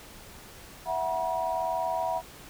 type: chord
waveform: sine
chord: E suspended second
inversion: none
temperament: equal with one note detuned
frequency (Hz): 659.3 / 740 / 962.4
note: E5 / F#5 / B5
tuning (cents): 0 / 0 / -45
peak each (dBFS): -31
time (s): 0.85-2.22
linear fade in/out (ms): 50
effects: pink hiss -48 dBFS RMS until 2.49 s